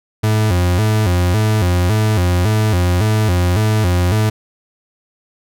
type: tone with vibrato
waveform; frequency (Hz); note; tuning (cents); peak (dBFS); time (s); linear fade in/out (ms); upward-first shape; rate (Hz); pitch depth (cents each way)
40% pulse; 98; G2; 0; -11; 0.23-4.3; 10; square; 1.8; 170
effects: none